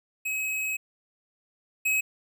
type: tone pair in turn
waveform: square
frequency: 2554 / 2554 Hz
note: D#7 / D#7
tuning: +45 / +45 cents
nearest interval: unison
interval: 0 cents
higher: neither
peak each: -28 / -23 dBFS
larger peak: second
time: 0.25-0.77 / 1.85-2.01 s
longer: first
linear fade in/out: 10 ms
effects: none